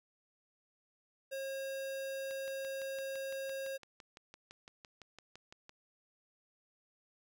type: tone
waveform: square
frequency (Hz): 540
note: C#5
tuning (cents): -45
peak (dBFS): -39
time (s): 1.31-3.78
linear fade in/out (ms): 20
type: click train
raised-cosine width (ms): 0.2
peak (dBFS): -34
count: 21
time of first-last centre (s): 2.31-5.694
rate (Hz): 5.91
effects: none